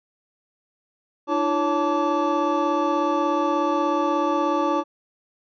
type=tone cluster; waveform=triangle; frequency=300.8 / 337.4 / 559 / 877 / 1159 Hz; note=D4 / E4 / C#5 / A5 / D6; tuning=+42 / +40 / +14 / -6 / -23 cents; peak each=-24 dBFS; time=1.27-4.84 s; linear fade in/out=50 ms; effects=resampled to 16000 Hz